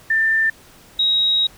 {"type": "tone pair in turn", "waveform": "sine", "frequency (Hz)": [1786, 3804], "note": ["A6", "A#7"], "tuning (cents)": [25, 34], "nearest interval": "octave + minor second", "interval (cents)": 1309, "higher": "second", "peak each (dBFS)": -14, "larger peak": "neither", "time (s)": [[0.1, 0.5], [0.99, 1.47]], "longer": "second", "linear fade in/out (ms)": 5, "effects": ["pink hiss -47 dBFS RMS until 1.57 s"]}